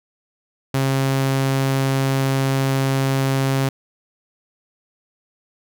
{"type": "tone", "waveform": "sawtooth", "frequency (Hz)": 134.9, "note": "C#3", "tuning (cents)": -47, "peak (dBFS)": -13, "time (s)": [0.74, 3.69], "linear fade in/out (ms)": 5, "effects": []}